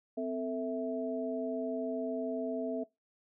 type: tone cluster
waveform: sine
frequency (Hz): 257.1 / 446.5 / 656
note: C4 / A4 / E5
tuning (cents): -30 / +25 / -9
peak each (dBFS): -36 / -37 / -36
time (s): 0.17-2.84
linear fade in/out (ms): 10
effects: noise-tail reverb RT60 0.2 s tail -21 dB re dry